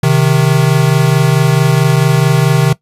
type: tone pair together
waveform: square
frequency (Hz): 131.13 / 155.7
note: C3 / D#3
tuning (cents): +4 / +2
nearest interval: minor third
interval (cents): 298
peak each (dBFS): -11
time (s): 0.03-2.73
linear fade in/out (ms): 5
effects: noise-tail reverb RT60 0.1 s tail -18 dB re dry + resampled to 32000 Hz